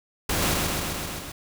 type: noise with echo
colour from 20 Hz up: pink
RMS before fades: -25 dBFS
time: 0.29-0.54 s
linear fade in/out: 5 ms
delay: 130 ms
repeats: 6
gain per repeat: -2 dB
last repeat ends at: 1.32 s
effects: none